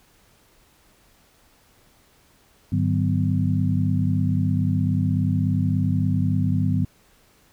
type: harmonic tone with a mistuned harmonic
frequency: 50.2 Hz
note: G1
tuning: 42 cents sharp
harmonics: 2 / 3 / 4 / 5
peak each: -22 / -24 / -25 / -26 dBFS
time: 2.72-6.85 s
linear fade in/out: 5 ms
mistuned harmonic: 4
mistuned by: -120 cents
effects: pink hiss -58 dBFS RMS until 7.52 s